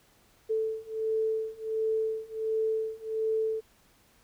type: beating tone pair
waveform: sine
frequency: 440 / 441.4 Hz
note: A4 / A4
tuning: 0 / +5 cents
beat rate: 1.4 Hz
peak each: -31 / -30 dBFS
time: 0.49-3.61 s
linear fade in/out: 20 ms
effects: pink hiss -63 dBFS RMS until 4.23 s